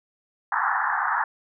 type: band-pass noise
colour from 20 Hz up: pink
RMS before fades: -24 dBFS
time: 0.52-1.24 s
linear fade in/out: 2 ms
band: 780 to 1800 Hz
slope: 96 dB/octave
effects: none